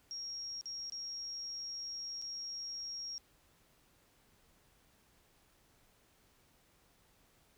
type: tone with dropouts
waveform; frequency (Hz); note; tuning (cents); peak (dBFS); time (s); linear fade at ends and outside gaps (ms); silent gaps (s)
sine; 5588; F8; 0; -40; 0.11-3.18; 0; 0.611-0.657 / 0.898-0.922 / 2.216-2.222
effects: pink hiss -69 dBFS RMS until 7.57 s